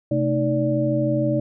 sine tone cluster, 130.4 / 223 / 309.6 / 581 Hz, C3 / A3 / D#4 / D5, -5 / +23 / -9 / -19 cents, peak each -23 / -27 / -23 / -23 dBFS, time 0.11-1.4 s, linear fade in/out 5 ms, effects none

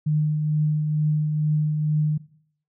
sine tone with tremolo, 152.2 Hz, D#3, 38 cents flat, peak -17 dBFS, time 0.06-2.18 s, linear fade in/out 10 ms, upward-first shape triangle, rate 2.2 Hz, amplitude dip 40%, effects noise-tail reverb RT60 0.6 s tail -18 dB re dry

